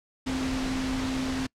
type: tone in noise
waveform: sine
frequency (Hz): 261.6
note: C4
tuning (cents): 0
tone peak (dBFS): -28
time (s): 0.26-1.47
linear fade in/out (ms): 10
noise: pink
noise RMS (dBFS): -33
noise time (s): 0.26-1.47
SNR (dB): +2
effects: noise-tail reverb RT60 0.1 s tail -25 dB re dry + low-pass 6000 Hz 12 dB/octave